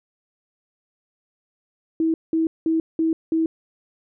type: tone bursts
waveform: sine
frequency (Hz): 323.6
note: E4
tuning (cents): -32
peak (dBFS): -17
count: 5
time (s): 2-3.46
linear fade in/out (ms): 2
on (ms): 140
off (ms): 190
effects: none